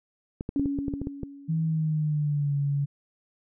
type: clicks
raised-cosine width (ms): 3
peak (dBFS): -18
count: 10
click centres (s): 0.409 / 0.491 / 0.596 / 0.658 / 0.788 / 0.882 / 0.938 / 1.016 / 1.071 / 1.233
type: tone with exponential decay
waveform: sine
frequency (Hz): 280.5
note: C#4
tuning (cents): +21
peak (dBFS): -22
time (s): 0.56-2.17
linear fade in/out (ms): 1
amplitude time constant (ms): 350
type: tone with pitch glide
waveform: sine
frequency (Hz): 161.1 to 141.88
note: E3 to C#3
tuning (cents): -39 to +41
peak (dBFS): -23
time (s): 1.48-2.86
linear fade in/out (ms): 20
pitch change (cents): -220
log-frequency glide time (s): 1.65-2.55
effects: none